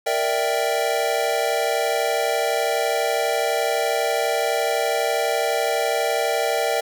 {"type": "chord", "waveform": "square", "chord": "E half-diminished seventh", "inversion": "second", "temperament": "equal", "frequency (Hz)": [466.2, 587.3, 659.3, 784], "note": ["Bb4", "D5", "E5", "G5"], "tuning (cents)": [0, 0, 0, 0], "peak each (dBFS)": -26, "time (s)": [0.06, 6.81], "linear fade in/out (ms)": 10, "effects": []}